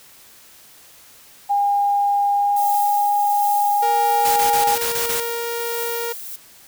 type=tone with pitch glide; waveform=sine; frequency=810 to 819.4 Hz; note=G#5 to G#5; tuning=-43 to -24 cents; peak=-15 dBFS; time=1.49-4.76 s; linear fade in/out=20 ms; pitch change=+19 cents; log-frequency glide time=2.35-2.82 s
type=noise with tremolo; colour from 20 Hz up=violet; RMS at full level=-28 dBFS; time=2.56-6.36 s; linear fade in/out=5 ms; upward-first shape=triangle; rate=1.3 Hz; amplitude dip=50%
type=tone; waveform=sawtooth; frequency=468.6 Hz; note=A#4; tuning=9 cents sharp; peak=-20 dBFS; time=3.82-6.13 s; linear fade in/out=10 ms
type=noise bursts; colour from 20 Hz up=white; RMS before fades=-24 dBFS; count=7; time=4.25-5.2 s; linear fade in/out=2 ms; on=110 ms; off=30 ms
effects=white hiss -47 dBFS RMS until 6.67 s